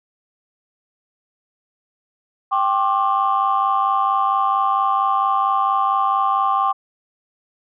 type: chord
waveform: sine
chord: G suspended fourth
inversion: none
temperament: equal with one note detuned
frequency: 784 / 1070.3 / 1174.7 Hz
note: G5 / C6 / D6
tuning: 0 / +39 / 0 cents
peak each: -19 dBFS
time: 2.51-6.73 s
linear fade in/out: 20 ms
effects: tanh soft clip ceiling -8 dBFS